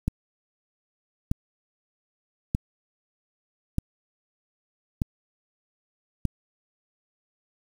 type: click train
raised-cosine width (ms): 5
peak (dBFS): -11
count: 6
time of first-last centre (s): 0.08-6.253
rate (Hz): 0.81
effects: 7-bit